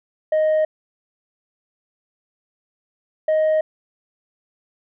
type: tone pair in turn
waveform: sine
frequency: 622.3 / 624.7 Hz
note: D#5 / D#5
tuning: 0 / +7 cents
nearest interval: unison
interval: 7 cents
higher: second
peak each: -12 dBFS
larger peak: neither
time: 0.32-0.65 / 3.28-3.61 s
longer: neither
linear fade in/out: 5 ms
effects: tanh soft clip ceiling -14 dBFS